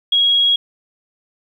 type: tone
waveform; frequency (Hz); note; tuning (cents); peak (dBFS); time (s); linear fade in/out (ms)
sine; 3306; G#7; -9; -11; 0.12-0.56; 5
effects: 8-bit